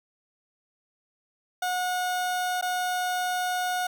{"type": "tone with dropouts", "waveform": "30% pulse", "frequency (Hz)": 727, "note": "F#5", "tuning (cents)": -31, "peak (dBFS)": -23, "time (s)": [1.62, 3.87], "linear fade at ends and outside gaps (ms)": 5, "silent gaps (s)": [2.613, 2.624], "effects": ["10-bit"]}